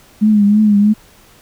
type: tone with vibrato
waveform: sine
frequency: 208.8 Hz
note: G#3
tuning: 10 cents sharp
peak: -7 dBFS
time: 0.21-0.94 s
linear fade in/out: 20 ms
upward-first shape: triangle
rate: 3.1 Hz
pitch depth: 68 cents each way
effects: pink hiss -46 dBFS RMS until 1.41 s